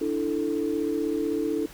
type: chord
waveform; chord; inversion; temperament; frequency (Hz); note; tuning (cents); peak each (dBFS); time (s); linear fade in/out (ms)
sine; D suspended second; none; equal; 293.7 / 329.6 / 440; D4 / E4 / A4; 0 / 0 / 0; -28; 0.01-1.66; 5
effects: tanh soft clip ceiling -14 dBFS + pink hiss -47 dBFS RMS until 1.73 s